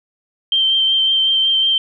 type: tone with vibrato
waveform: sine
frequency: 3136 Hz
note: G7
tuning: in tune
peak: -12 dBFS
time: 0.52-1.78 s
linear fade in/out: 2 ms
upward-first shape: triangle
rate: 5.4 Hz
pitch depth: 18 cents each way
effects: none